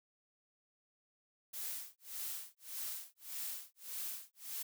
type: noise with tremolo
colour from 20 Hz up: blue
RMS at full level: -41 dBFS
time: 1.53-4.63 s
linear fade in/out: 10 ms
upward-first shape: sine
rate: 1.7 Hz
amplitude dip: 100%
effects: none